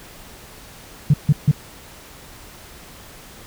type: tone bursts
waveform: sine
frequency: 146.83 Hz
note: D3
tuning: in tune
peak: -8 dBFS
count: 3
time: 1.1-1.514 s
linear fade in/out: 5 ms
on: 38 ms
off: 150 ms
effects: tanh soft clip ceiling -4 dBFS + pink hiss -42 dBFS RMS until 3.46 s